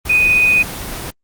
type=tone in noise; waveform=sine; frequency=2489 Hz; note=D#7; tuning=in tune; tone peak=-9 dBFS; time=0.09-0.63 s; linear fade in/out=10 ms; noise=pink; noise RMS=-26 dBFS; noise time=0.05-1.11 s; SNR=+14 dB; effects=Opus 24 kbps